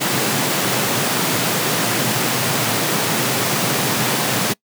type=high-pass noise; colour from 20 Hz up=pink; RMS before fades=-19 dBFS; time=0-4.54 s; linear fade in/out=20 ms; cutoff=110 Hz; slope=96 dB/octave; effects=noise-tail reverb RT60 0.1 s tail -25 dB re dry